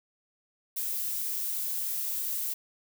violet noise, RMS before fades -32 dBFS, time 0.76-2.54 s, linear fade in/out 10 ms, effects none

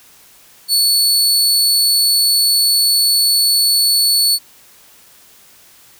sawtooth tone, 4435 Hz, C#8, in tune, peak -8 dBFS, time 0.68-4.39 s, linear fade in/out 50 ms, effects white hiss -46 dBFS RMS until 5.99 s

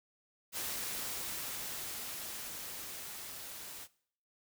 white noise with level ramp, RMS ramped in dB -38 to -47 dBFS, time 0.52-3.88 s, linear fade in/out 50 ms, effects noise-tail reverb RT60 0.6 s tail -21 dB re dry

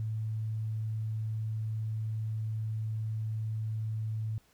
sine tone, 109.7 Hz, A2, 5 cents flat, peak -31 dBFS, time 0-4.38 s, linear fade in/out 0 ms, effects pink hiss -66 dBFS RMS until 4.53 s

